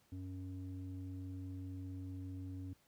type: tone with low-pass filter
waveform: square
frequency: 92.5 Hz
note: F#2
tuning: in tune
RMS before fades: -45 dBFS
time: 0.12-2.73 s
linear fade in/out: 0 ms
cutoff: 240 Hz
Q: 3.4
effects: pink hiss -72 dBFS RMS until 2.87 s + high-pass 60 Hz 12 dB/octave